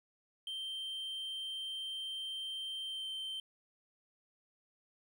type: tone with pitch glide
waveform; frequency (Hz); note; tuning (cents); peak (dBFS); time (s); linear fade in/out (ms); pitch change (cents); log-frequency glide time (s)
triangle; 3136 to 3116; G7 to G7; 0 to -11; -37; 0.47-3.4; 2; -11; 2.86-3.06
effects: none